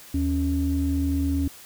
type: tone pair together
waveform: sine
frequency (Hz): 77.82 / 277.1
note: D#2 / C#4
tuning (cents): +1 / -1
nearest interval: octave + minor seventh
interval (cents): 2198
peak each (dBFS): -23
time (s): 0.14-1.48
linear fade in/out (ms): 5
effects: tanh soft clip ceiling -14 dBFS + white hiss -46 dBFS RMS until 1.65 s